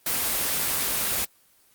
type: noise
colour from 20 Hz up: white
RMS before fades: -25 dBFS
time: 0.06-1.25 s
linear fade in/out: 5 ms
effects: white hiss -60 dBFS RMS until 1.74 s + Opus 24 kbps

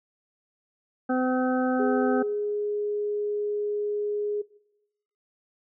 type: harmonic tone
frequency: 255.6 Hz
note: C4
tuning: 40 cents flat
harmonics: 1 / 2 / 3 / 5 / 6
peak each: -24 / -29 / -30 / -35 / -35 dBFS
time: 1.09-2.23 s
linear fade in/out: 10 ms
type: tone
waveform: sine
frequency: 415.3 Hz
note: G#4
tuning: in tune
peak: -25 dBFS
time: 1.79-4.42 s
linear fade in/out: 10 ms
effects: noise-tail reverb RT60 0.9 s tail -21 dB re dry

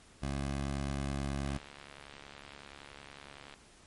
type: tone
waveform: 15% pulse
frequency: 69.3 Hz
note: C#2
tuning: in tune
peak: -27 dBFS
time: 0.22-1.58 s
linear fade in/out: 10 ms
type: click train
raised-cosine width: 0.3 ms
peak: -32 dBFS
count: 148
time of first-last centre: 1.46-3.539 s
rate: 70.7 Hz
effects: pink hiss -59 dBFS RMS until 3.86 s + MP3 48 kbps

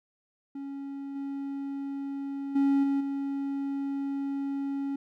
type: tone with level steps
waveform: triangle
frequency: 277.2 Hz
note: C#4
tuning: in tune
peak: -33 / -30 / -19 / -22 / -27 dBFS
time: 0.55-4.96 s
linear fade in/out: 5 ms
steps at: 1.15 / 2.55 / 2.83 / 3 s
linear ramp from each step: 10 ms
effects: none

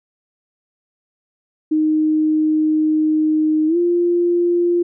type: tone with pitch glide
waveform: sine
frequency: 310 to 348 Hz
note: D#4 to F4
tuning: -6 to -6 cents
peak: -13 dBFS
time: 1.71-4.83 s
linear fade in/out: 10 ms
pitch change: +200 cents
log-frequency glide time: 3.67-3.77 s
effects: none

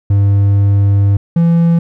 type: tone pair in turn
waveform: triangle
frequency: 100.1 / 168.35 Hz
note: G2 / E3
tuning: +37 / +37 cents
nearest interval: major sixth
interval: 900 cents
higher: second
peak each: -5 dBFS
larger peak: neither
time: 0.1-1.17 / 1.36-1.79 s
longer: first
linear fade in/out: 5 ms
effects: none

